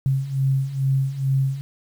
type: beating tone pair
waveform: sine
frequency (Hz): 133.4 / 135.7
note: C3 / C#3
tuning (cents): +34 / -36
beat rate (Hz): 2.3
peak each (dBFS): -24 / -20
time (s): 0.06-1.61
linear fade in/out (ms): 0
effects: 8-bit